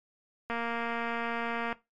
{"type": "click train", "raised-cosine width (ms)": 0.5, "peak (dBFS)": -19, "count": 287, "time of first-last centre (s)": [0.5, 1.727], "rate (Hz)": 233, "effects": ["noise-tail reverb RT60 0.2 s tail -17 dB re dry", "MP3 48 kbps"]}